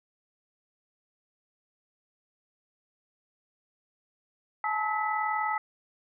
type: tone cluster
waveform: sine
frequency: 855 / 895 / 1287 / 1984 Hz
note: A5 / A5 / E6 / B6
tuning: -50 / +29 / -42 / +7 cents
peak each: -30 / -35 / -31 / -34 dBFS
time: 4.64-5.58 s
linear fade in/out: 2 ms
effects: none